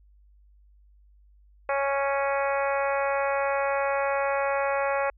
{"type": "harmonic tone", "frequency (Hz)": 277.2, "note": "C#4", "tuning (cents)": 0, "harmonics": [2, 3, 4, 5, 6, 7, 8, 9], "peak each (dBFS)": [-26, -30, -32, -34, -36, -37, -38, -39], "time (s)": [1.69, 5.1], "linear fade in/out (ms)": 2, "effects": ["added 50 Hz sine -54 dBFS peak until 5.17 s"]}